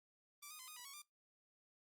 5% pulse tone with pitch steps, 1168 / 1234 / 1026 / 1236 / 978 / 1109 / 1188 Hz, D6 / D#6 / C6 / D#6 / B5 / C#6 / D6, -10 / -15 / -34 / -12 / -17 / 0 / +20 cents, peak -40 dBFS, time 0.42-1.022 s, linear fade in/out 10 ms, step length 86 ms, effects noise-tail reverb RT60 0.2 s tail -25 dB re dry + Opus 24 kbps

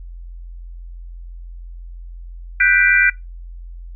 sine chord, G major seventh, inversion third, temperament equal with one note detuned, 1480 / 1568 / 1975.5 / 2366 Hz, F#6 / G6 / B6 / D7, 0 / 0 / 0 / +12 cents, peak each -16 dBFS, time 2.6-3.1 s, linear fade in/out 5 ms, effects noise-tail reverb RT60 0.2 s tail -23 dB re dry + added 43 Hz sine -31 dBFS peak until 3.95 s

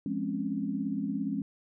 sine chord, Db major seventh, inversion first, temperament just, 173.24 / 207.9 / 259.9 / 277.2 Hz, F3 / Ab3 / C4 / Db4, -14 / +2 / -11 / 0 cents, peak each -38 / -33 / -36 / -34 dBFS, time 0.06-1.42 s, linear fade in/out 2 ms, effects none

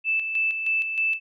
sine tone with tremolo, 2637 Hz, E7, in tune, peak -20 dBFS, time 0.04-1.2 s, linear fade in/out 50 ms, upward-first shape square, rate 3.2 Hz, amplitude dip 50%, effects none

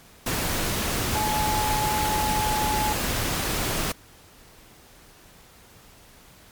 sine tone in noise, 853 Hz, G#5, 46 cents sharp, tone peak -24 dBFS, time 1.15-2.93 s, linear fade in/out 5 ms, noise pink, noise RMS -26 dBFS, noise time 0.26-3.92 s, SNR -1 dB, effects pink hiss -51 dBFS RMS until 6.51 s + MP3 96 kbps

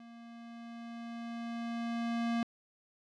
square tone with level ramp, 233.1 Hz, A#3, in tune, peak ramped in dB -51 to -30 dBFS, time 0-2.43 s, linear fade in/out 2 ms, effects low-pass 4000 Hz 12 dB/octave

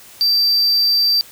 triangle tone, 4676 Hz, D8, 8 cents flat, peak -11 dBFS, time 0.21-1.21 s, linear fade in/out 0 ms, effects white hiss -42 dBFS RMS until 1.31 s

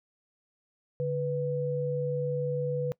sine tone pair together, 144.4 / 493.3 Hz, D3 / B4, -29 / -2 cents, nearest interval octave + major sixth, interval 2127 cents, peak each -31 / -29 dBFS, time 1-2.92 s, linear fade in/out 0 ms, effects noise-tail reverb RT60 0.1 s tail -22 dB re dry

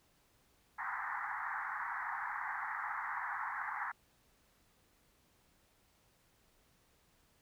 pink band-pass noise, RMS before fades -40 dBFS, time 0.78-3.92 s, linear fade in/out 10 ms, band 800 to 2000 Hz, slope 96 dB/octave, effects pink hiss -71 dBFS RMS until 7.41 s

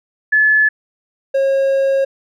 sine / triangle tone pair in turn, 1723 / 542.7 Hz, A6 / C#5, -37 / -37 cents, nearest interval octave + minor sixth, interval 2000 cents, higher first, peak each -9 / -10 dBFS, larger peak first, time 0.32-0.69 / 1.34-2.05 s, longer second, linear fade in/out 10 ms, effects none

